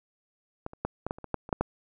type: clicks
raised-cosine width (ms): 1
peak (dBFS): -20 / -30 / -14 / -17 / -16 / -30 / -25 / -13 / -27 / -11 / -11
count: 11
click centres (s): 0.664 / 0.734 / 0.85 / 1.066 / 1.109 / 1.185 / 1.243 / 1.343 / 1.491 / 1.528 / 1.61
effects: none